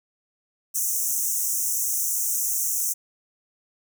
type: high-pass noise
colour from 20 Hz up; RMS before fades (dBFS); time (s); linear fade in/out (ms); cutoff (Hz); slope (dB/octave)
pink; -25; 0.74-2.94; 20; 5800; 96
effects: none